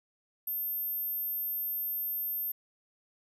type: tone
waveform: sine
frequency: 13290 Hz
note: G#9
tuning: in tune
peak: -31 dBFS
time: 0.47-2.52 s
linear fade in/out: 5 ms
effects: none